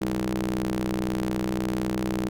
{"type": "ring-modulated tone", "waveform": "sawtooth", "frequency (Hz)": 61.74, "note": "B1", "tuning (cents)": 0, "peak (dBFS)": -18, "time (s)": [0.01, 2.29], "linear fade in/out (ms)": 10, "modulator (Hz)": 259, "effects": []}